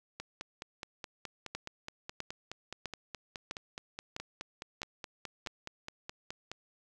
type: two click trains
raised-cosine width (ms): 0.2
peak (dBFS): -20 / -23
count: 7 / 31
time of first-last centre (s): 1.55-5.472 / 0.2-6.516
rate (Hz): 1.53 / 4.75
effects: none